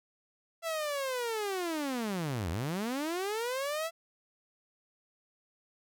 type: linear two-way sweep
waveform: sawtooth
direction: down then up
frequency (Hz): 672 to 76.7 to 672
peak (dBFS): -28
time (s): 0.62-3.91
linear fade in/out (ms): 50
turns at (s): 2.5
effects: none